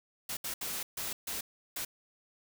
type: noise bursts at uneven times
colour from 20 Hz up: white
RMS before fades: -37 dBFS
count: 6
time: 0.29-0.37 / 0.44-0.54 / 0.61-0.83 / 0.97-1.13 / 1.27-1.41 / 1.76-1.85 s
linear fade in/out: 5 ms
effects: none